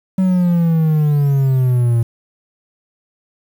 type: exponential sweep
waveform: triangle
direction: down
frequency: 190 to 115.1 Hz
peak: -9 dBFS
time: 0.18-2.03 s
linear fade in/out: 5 ms
effects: 7-bit